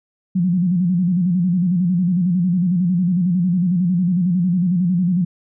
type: tone with vibrato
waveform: sine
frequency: 178.5 Hz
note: F3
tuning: 38 cents sharp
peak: -14 dBFS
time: 0.35-5.25 s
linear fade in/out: 10 ms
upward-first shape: square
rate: 11 Hz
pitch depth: 82 cents each way
effects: none